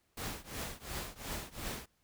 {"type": "noise with tremolo", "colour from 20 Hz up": "pink", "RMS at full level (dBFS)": -38, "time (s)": [0.17, 1.86], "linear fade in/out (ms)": 5, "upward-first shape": "triangle", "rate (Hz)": 2.8, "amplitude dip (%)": 95, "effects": ["pink hiss -75 dBFS RMS until 2.03 s"]}